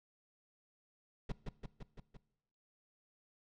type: noise with echo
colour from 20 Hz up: brown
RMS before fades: -37 dBFS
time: 1.29-1.32 s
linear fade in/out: 5 ms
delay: 170 ms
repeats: 5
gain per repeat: -3 dB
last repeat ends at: 2.17 s
effects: noise-tail reverb RT60 0.9 s tail -20 dB re dry + low-pass 5000 Hz 12 dB/octave